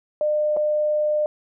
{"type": "tone with dropouts", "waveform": "sine", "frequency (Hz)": 603, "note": "D5", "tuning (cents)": 46, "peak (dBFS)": -18, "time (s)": [0.21, 1.26], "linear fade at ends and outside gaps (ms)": 1, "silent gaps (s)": [0.565, 0.57], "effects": []}